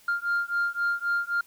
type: beating tone pair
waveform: sine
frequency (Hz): 1398 / 1401.8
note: F6 / F6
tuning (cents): +1 / +6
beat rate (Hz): 3.8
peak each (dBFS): -26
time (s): 0.08-1.41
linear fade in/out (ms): 5
effects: tanh soft clip ceiling -20 dBFS + white hiss -57 dBFS RMS until 1.46 s